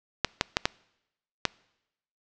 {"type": "clicks", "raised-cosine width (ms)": 0.2, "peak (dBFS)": -4, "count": 5, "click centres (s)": [0.247, 0.411, 0.569, 0.655, 1.453], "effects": ["noise-tail reverb RT60 0.9 s tail -25 dB re dry", "low-pass 7000 Hz 12 dB/octave"]}